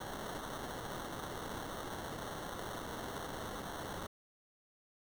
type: noise with sample-and-hold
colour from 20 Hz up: violet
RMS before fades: -43 dBFS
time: 0-4.07 s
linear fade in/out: 10 ms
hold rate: 2450 Hz
effects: none